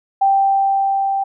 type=tone with level ramp; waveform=sine; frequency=784 Hz; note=G5; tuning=in tune; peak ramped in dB=-10 to -16 dBFS; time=0.21-1.24 s; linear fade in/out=10 ms; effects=none